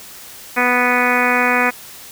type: harmonic tone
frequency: 246.9 Hz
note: B3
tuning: in tune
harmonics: 1 / 2 / 3 / 4 / 5 / 6 / 7 / 8 / 9 / 10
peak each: -22 / -22 / -22 / -22 / -22 / -22 / -22 / -22 / -22 / -22 dBFS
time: 0.56-1.71 s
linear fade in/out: 20 ms
effects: white hiss -37 dBFS RMS until 2.11 s